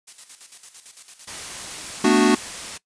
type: noise with tremolo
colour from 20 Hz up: blue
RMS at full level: -38 dBFS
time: 0.07-1.3 s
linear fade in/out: 10 ms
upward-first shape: square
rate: 8.9 Hz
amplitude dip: 65%
type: noise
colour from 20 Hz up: white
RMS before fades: -33 dBFS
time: 1.27-2.78 s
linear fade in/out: 10 ms
type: chord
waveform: square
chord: B minor seventh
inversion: third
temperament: equal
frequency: 220 / 246.9 / 293.7 / 370 Hz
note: A3 / B3 / D4 / F#4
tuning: 0 / 0 / 0 / 0 cents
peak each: -21 / -21 / -19 / -19 dBFS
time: 2.04-2.35 s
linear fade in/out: 5 ms
effects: noise-tail reverb RT60 0.1 s tail -19 dB re dry + resampled to 22050 Hz